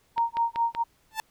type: tone with tremolo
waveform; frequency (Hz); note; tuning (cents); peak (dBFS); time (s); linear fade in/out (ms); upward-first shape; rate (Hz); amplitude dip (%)
sine; 929; A#5; -6; -20; 0.16-0.84; 20; sine; 4.8; 100
type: click train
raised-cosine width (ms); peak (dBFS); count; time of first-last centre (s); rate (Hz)
0.3; -19; 4; 0.18-0.749; 5.27
type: tone with exponential growth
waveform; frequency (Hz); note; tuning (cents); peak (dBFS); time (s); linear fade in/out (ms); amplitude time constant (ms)
sawtooth; 880; A5; 0; -20; 1.11-1.2; 1; 19
effects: pink hiss -65 dBFS RMS until 1.3 s